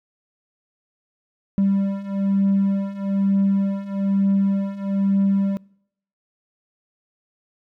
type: beating tone pair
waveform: triangle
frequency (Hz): 196 / 197.1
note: G3 / G3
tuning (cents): 0 / +10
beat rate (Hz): 1.1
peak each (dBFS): -20 / -17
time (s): 1.58-5.57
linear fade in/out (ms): 0
effects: noise-tail reverb RT60 0.7 s tail -25 dB re dry + tanh soft clip ceiling -9 dBFS